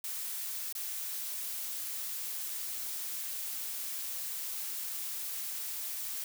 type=noise with dropouts; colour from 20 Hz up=blue; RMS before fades=-38 dBFS; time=0.04-6.24 s; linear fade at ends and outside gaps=2 ms; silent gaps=0.726-0.751 s; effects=none